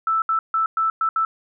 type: tone bursts at uneven times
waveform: sine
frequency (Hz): 1320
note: E6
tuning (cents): +2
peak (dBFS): -17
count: 6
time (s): 0.07-0.22 / 0.29-0.39 / 0.54-0.66 / 0.77-0.9 / 1.01-1.09 / 1.16-1.25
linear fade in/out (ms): 2
effects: none